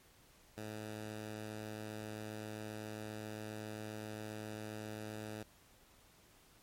10% pulse tone, 107.5 Hz, A2, 40 cents flat, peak -35 dBFS, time 0.57-5.43 s, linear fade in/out 5 ms, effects pink hiss -65 dBFS RMS until 6.62 s + MP3 64 kbps

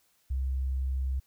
sine tone, 65.8 Hz, C2, 10 cents sharp, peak -27 dBFS, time 0.3-1.2 s, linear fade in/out 10 ms, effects white hiss -69 dBFS RMS until 1.26 s

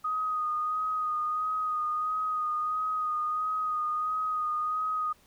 sine tone with vibrato, 1244.5 Hz, D#6, in tune, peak -27 dBFS, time 0.04-5.13 s, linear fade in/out 10 ms, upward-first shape sine, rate 1.5 Hz, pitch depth 25 cents each way, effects pink hiss -62 dBFS RMS until 5.26 s

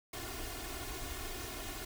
pink noise with comb filter, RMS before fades -42 dBFS, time 0.13-1.85 s, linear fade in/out 5 ms, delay 2.8 ms, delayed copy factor +0.9, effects none

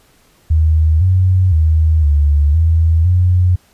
sine tone with pitch steps, 78.8 / 92.6 / 79.1 / 73 / 81.4 / 89.9 Hz, D#2 / F#2 / D#2 / D2 / E2 / F#2, +23 / +2 / +29 / -10 / -21 / -49 cents, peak -8 dBFS, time 0.5-3.56 s, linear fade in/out 10 ms, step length 510 ms, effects pink hiss -52 dBFS RMS until 3.73 s + resampled to 32000 Hz

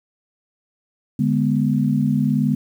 sine chord, G# diminished, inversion second, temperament equal, 146.83 / 207.7 / 246.9 Hz, D3 / G#3 / B3, 0 / 0 / 0 cents, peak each -20 dBFS, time 1.19-2.55 s, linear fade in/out 5 ms, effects 8-bit

